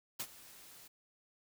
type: noise with ADSR envelope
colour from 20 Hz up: white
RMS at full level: -38 dBFS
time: 0.19-0.88 s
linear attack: 12 ms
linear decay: 57 ms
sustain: -18 dB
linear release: 10 ms
effects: none